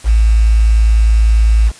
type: tone with quantisation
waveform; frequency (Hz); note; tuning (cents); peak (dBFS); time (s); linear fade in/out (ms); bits
sine; 55; A1; 0; -6; 0.04-1.72; 50; 5
effects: white hiss -38 dBFS RMS until 1.79 s + resampled to 22050 Hz